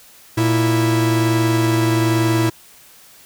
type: tone pair together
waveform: 45% pulse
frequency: 116.54 / 328.5 Hz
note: A#2 / E4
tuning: 0 / -6 cents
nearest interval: octave + tritone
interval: 1794 cents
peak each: -17 dBFS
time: 0.37-2.5 s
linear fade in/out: 10 ms
effects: white hiss -46 dBFS RMS until 3.25 s